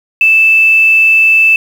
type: tone with quantisation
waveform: sine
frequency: 2637 Hz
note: E7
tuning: in tune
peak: -4 dBFS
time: 0.21-1.56 s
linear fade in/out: 2 ms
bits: 5
effects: none